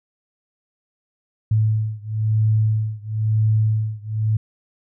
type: beating tone pair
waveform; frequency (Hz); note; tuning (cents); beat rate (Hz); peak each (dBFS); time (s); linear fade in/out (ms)
sine; 108.4 / 109.4; A2 / A2; -25 / -9; 1; -19 / -20; 1.51-4.37; 5
effects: none